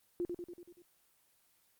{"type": "tone with echo", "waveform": "sine", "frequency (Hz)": 350, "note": "F4", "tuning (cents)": 4, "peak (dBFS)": -32, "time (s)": [0.2, 0.25], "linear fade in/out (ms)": 0, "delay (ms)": 95, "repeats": 6, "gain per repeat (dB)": -4, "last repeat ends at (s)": 0.82, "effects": ["white hiss -71 dBFS RMS until 1.79 s", "Opus 24 kbps"]}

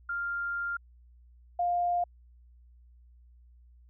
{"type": "tone pair in turn", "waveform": "sine", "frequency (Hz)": [1396.9, 703.3], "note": ["F6", "F5"], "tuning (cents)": [0, 12], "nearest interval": "octave", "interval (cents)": 1188, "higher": "first", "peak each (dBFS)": [-30, -25], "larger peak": "second", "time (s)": [[0.09, 0.77], [1.59, 2.04]], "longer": "first", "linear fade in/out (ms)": 5, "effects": ["added 60 Hz sine -54 dBFS peak until 3.89 s"]}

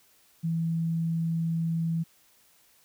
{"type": "tone", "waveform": "sine", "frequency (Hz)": 164.81, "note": "E3", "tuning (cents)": 0, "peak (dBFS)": -25, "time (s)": [0.43, 2.04], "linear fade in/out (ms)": 20, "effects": ["white hiss -62 dBFS RMS until 2.84 s"]}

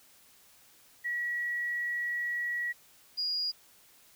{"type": "tone pair in turn", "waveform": "sine", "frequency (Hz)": [1924, 4865], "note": ["B6", "D#8"], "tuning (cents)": [-46, -40], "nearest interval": "octave + major third", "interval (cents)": 1606, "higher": "second", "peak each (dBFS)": [-30, -29], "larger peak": "second", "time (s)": [[1.04, 2.73], [3.17, 3.52]], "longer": "first", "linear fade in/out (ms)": 20, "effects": ["white hiss -60 dBFS RMS until 4.15 s"]}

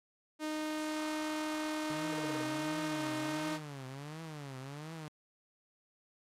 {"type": "tone", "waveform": "sawtooth", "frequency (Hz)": 308.2, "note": "D#4", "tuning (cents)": -16, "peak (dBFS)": -31, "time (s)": [0.39, 3.6], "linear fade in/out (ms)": 50}
{"type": "tone with vibrato", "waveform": "sawtooth", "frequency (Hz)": 145.7, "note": "D3", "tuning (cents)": -13, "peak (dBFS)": -39, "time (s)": [1.9, 5.08], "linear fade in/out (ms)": 0, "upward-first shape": "triangle", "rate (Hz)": 1.4, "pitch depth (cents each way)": 220}
{"type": "tone bursts", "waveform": "triangle", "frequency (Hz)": 468.1, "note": "A#4", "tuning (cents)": 7, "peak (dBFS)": -38, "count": 6, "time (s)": [2.12, 2.423], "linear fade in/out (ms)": 5, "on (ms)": 23, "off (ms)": 33}
{"effects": ["low-pass 11000 Hz 12 dB/octave", "AAC 48 kbps"]}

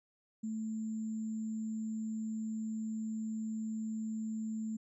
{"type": "tone with sample-and-hold", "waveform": "sine", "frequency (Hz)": 220, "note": "A3", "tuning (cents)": 0, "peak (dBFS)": -35, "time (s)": [0.43, 4.77], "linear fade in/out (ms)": 10, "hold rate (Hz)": 7350, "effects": ["resampled to 24000 Hz"]}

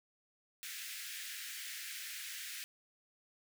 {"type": "high-pass noise", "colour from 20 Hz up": "pink", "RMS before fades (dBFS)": -45, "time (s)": [0.63, 2.64], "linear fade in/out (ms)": 0, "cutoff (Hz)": 1600, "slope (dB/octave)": 48, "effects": []}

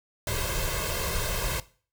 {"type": "noise with comb filter", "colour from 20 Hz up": "pink", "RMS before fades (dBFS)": -29, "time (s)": [0.27, 1.6], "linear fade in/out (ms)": 2, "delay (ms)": 1.9, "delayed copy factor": 0.9, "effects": ["noise-tail reverb RT60 0.4 s tail -18 dB re dry"]}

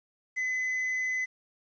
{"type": "tone", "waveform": "triangle", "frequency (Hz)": 2022, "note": "B6", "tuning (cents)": 40, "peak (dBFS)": -26, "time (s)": [0.36, 1.26], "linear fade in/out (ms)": 20, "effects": ["resampled to 16000 Hz", "10-bit"]}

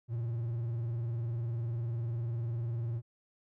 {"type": "tone with vibrato", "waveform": "triangle", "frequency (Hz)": 117.1, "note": "A#2", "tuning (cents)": 8, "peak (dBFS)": -30, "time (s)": [0.08, 3.02], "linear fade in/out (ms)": 50, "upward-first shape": "sine", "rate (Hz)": 20, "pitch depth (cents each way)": 100, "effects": []}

